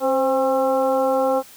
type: harmonic tone with a mistuned harmonic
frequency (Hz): 268.4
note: C4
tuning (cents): +44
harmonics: 1 / 2 / 3 / 4 / 5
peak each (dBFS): -26 / -18 / -23 / -29 / -30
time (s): 0-1.43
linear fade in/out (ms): 50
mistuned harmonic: 2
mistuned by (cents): -43
effects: white hiss -45 dBFS RMS until 1.56 s